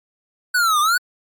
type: linear two-way sweep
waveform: square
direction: down then up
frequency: 1506 to 1170 to 1506 Hz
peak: -15 dBFS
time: 0.54-0.98 s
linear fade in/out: 10 ms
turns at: 0.8 s
effects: MP3 96 kbps